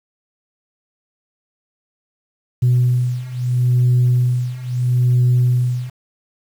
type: beating tone pair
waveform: sine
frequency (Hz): 123.47 / 124.23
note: B2 / B2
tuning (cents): 0 / +11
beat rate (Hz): 0.76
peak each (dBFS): -16 / -14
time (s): 2.62-5.9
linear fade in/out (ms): 10
effects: tanh soft clip ceiling -8 dBFS + 7-bit